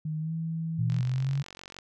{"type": "tone with pitch glide", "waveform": "sine", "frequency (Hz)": [155.4, 162.94], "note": ["D#3", "E3"], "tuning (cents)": [-2, -20], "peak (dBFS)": -29, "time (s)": [0.05, 1.01], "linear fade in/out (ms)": 5, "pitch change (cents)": 82, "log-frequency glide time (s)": [0.19, 0.33]}
{"type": "exponential sweep", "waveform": "sine", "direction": "up", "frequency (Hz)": [115.4, 141.5], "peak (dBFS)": -25, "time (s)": [0.78, 1.43], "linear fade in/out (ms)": 20}
{"type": "click train", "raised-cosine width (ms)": 0.2, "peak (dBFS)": -26, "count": 42, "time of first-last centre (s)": [0.9, 1.787], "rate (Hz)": 46.2}
{"effects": []}